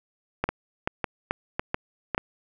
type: two click trains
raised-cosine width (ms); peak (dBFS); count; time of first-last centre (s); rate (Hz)
0.5; -9 / -10; 5 / 4; 0.44-2.179 / 0.49-2.147; 2.3 / 1.81
effects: none